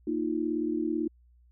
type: chord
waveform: sine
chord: Bb suspended fourth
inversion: none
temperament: equal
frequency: 233.1 / 311.1 / 349.2 Hz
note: Bb3 / Eb4 / F4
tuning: 0 / 0 / 0 cents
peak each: -34 / -29 / -32 dBFS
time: 0.07-1.08 s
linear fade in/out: 5 ms
effects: added 60 Hz sine -57 dBFS peak until 1.51 s